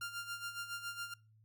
sawtooth tone with tremolo, 1396.9 Hz, F6, in tune, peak -35 dBFS, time 0.01-1.14 s, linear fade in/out 5 ms, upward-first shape sine, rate 7.2 Hz, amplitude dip 70%, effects noise-tail reverb RT60 0.3 s tail -23 dB re dry + added 109 Hz sine -63 dBFS peak until 1.44 s

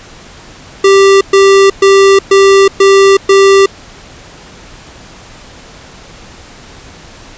square tone bursts, 392 Hz, G4, in tune, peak -3 dBFS, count 6, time 0.84-3.66 s, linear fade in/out 5 ms, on 370 ms, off 120 ms, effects pink hiss -34 dBFS RMS until 7.37 s + resampled to 16000 Hz

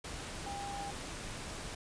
sine tone in noise, 802 Hz, G5, 39 cents sharp, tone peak -40 dBFS, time 0.46-0.91 s, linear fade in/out 5 ms, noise pink, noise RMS -43 dBFS, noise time 0.04-1.75 s, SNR 0 dB, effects resampled to 22050 Hz

